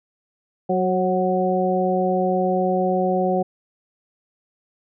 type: harmonic tone with a mistuned harmonic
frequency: 185 Hz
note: F#3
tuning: in tune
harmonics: 1 / 2 / 3 / 4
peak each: -23 / -23 / -23 / -23 dBFS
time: 0.69-3.43 s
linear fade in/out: 10 ms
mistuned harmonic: 3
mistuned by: -27 cents
effects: none